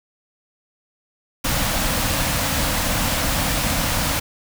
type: band-stop noise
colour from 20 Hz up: pink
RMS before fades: -21 dBFS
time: 1.44-4.2 s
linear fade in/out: 10 ms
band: 320 to 480 Hz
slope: 96 dB/octave
effects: none